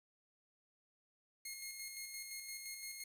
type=tone with tremolo; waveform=10% pulse; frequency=2149 Hz; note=C7; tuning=46 cents sharp; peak=-35 dBFS; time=1.45-3.04 s; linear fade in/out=5 ms; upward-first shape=square; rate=5.8 Hz; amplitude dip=35%; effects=11-bit